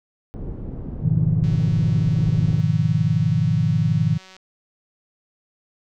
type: low-pass noise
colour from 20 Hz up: pink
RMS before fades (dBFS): -31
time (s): 0.34-2.6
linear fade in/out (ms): 0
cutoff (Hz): 290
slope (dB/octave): 12
type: chord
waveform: sine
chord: F half-diminished seventh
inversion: first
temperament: equal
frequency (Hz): 103.83 / 123.47 / 155.56 / 174.61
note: Ab2 / Cb3 / Eb3 / F3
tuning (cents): 0 / 0 / 0 / 0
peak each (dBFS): -23 / -22 / -19 / -25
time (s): 1.02-4.18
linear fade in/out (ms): 20
type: click train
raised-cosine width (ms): 0.2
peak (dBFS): -28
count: 551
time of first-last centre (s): 1.44-4.366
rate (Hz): 188
effects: none